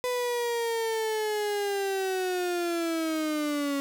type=linear sweep; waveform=35% pulse; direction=down; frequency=500 to 277.2 Hz; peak=-25 dBFS; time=0.04-3.8 s; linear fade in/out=0 ms; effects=none